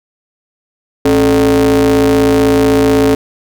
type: ring-modulated tone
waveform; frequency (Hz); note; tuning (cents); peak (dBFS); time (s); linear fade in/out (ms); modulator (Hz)
square; 81.5; E2; -19; -5; 1.05-3.15; 5; 354
effects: none

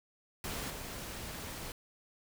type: noise with level steps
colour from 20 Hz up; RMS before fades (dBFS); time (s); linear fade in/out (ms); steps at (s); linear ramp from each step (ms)
pink; -39 / -43; 0.44-1.72; 2; 0.7; 5
effects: none

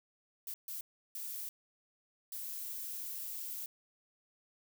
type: noise bursts at uneven times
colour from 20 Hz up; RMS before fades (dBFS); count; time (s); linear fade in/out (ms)
violet; -42; 4; 0.47-0.54 / 0.68-0.81 / 1.15-1.49 / 2.32-3.66; 2
effects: none

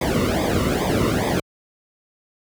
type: noise with flanger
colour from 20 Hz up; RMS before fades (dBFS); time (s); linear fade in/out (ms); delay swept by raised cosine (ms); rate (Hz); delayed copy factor
brown; -20; 0.01-1.4; 5; 0.7 to 1.26; 2.4; -0.9
effects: high-pass 60 Hz 12 dB/octave

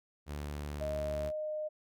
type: tone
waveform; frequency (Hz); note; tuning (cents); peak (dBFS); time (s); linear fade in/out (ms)
sawtooth; 73.42; D2; 0; -34; 0.26-1.32; 50
type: tone with pitch glide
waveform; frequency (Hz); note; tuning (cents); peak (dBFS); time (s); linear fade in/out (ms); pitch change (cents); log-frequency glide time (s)
sine; 622.3 to 612.7; D#5 to D#5; 0 to -27; -34; 0.8-1.69; 20; -27; 0.94-1.51
effects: none

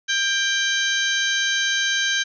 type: harmonic tone with a mistuned harmonic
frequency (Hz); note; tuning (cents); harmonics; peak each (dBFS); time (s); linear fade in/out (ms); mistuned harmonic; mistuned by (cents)
784; G5; 0; 2 / 3 / 4 / 5 / 6 / 7 / 8; -22 / -31 / -25 / -27 / -36 / -36 / -28; 0.08-2.24; 20; 2; +28
effects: none

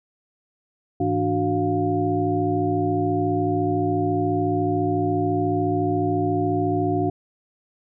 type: tone cluster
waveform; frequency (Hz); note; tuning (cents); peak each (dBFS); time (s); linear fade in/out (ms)
sine; 104.4 / 163.5 / 294.2 / 368.3 / 705; G#2 / E3 / D4 / F#4 / F5; +10 / -14 / +3 / -8 / +16; -27 / -30 / -24 / -24 / -26; 1-7.1; 5
effects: none

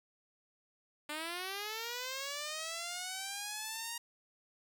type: linear sweep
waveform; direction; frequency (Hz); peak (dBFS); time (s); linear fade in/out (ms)
5% pulse; up; 293.7 to 943; -27; 1.09-3.98; 5
effects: none

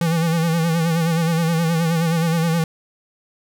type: tone with vibrato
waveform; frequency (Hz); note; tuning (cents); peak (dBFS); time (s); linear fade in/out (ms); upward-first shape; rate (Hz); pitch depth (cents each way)
square; 165.4; E3; +6; -17; 0.01-2.64; 2; sine; 9.5; 60
effects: none

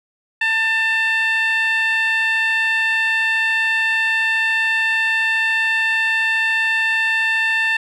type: tone with band-pass filter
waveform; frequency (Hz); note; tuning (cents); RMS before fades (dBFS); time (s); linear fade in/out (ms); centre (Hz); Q
15% pulse; 893; A5; +25; -18; 0.41-7.77; 5; 2100; 3.8
effects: none

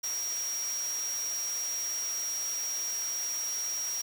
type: tone in noise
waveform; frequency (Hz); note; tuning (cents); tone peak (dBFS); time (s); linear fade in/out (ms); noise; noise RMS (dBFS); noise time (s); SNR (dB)
sine; 5660; F8; +22; -31; 0.03-4.02; 10; white; -41; 0.03-4.02; +7
effects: high-pass 400 Hz 12 dB/octave

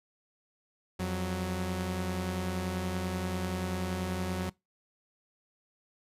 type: tone pair together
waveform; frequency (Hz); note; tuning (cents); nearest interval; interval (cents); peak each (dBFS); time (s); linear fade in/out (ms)
sawtooth; 87.31 / 185; F2 / F#3; 0 / 0; octave + minor second; 1300; -31 / -29; 0.99-4.5; 10
effects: noise-tail reverb RT60 0.2 s tail -23 dB re dry + resampled to 32000 Hz

